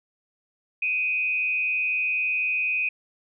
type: tone with frequency modulation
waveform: sine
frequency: 2498 Hz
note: D#7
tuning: 6 cents sharp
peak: -22 dBFS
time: 0.82-2.89 s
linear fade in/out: 5 ms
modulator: 148 Hz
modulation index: 0.52
effects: none